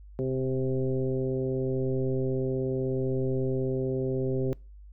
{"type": "tone with frequency modulation", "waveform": "sine", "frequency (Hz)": 261.6, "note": "C4", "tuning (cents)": 0, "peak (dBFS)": -25, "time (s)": [0.19, 4.53], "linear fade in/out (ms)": 0, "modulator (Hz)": 131, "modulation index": 1.7, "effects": ["noise-tail reverb RT60 0.3 s tail -25 dB re dry", "added 50 Hz sine -45 dBFS peak until 4.92 s"]}